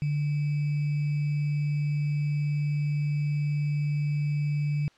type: tone with sample-and-hold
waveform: sine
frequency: 146.83 Hz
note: D3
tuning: in tune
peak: -24 dBFS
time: 0.02-4.88 s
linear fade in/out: 0 ms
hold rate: 2450 Hz
effects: white hiss -61 dBFS RMS until 4.97 s + low-pass 4000 Hz 12 dB/octave